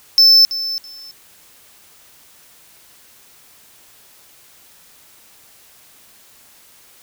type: tone with echo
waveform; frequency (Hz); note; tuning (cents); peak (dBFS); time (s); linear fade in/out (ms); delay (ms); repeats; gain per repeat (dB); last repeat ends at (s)
triangle; 5280; E8; +2; -5; 0.18-0.45; 0; 330; 2; -14; 1.11
effects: white hiss -48 dBFS RMS until 7.02 s